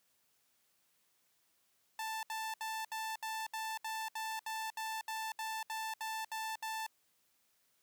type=tone bursts; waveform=sawtooth; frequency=883 Hz; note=A5; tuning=6 cents sharp; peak=-34 dBFS; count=16; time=1.99-6.865 s; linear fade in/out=2 ms; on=240 ms; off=69 ms; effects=white hiss -75 dBFS RMS until 7.82 s + high-pass 80 Hz 12 dB/octave